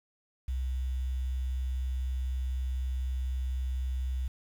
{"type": "tone with quantisation", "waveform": "sine", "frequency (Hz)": 64, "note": "C2", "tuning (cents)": -38, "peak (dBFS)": -29, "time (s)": [0.48, 4.28], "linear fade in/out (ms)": 5, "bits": 9, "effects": []}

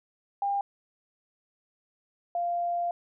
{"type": "tone pair in turn", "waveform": "sine", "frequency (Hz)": [801, 694.9], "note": ["G5", "F5"], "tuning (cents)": [37, -9], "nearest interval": "major second", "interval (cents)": 246, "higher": "first", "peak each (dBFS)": [-25, -26], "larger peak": "first", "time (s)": [[0.42, 0.61], [2.35, 2.91]], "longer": "second", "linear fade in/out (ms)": 2, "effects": []}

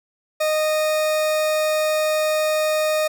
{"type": "tone", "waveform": "40% pulse", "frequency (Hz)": 618, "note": "D#5", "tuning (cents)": -12, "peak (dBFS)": -17, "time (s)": [0.4, 3.08], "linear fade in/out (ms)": 10, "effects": []}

